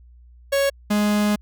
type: tone pair in turn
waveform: 45% pulse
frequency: 554.4 / 208.4 Hz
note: C#5 / G#3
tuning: 0 / +6 cents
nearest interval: octave + perfect fourth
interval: 1694 cents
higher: first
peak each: -17 dBFS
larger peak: neither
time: 0.52-0.7 / 0.9-1.36 s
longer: second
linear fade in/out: 10 ms
effects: added 60 Hz sine -45 dBFS peak until 1.41 s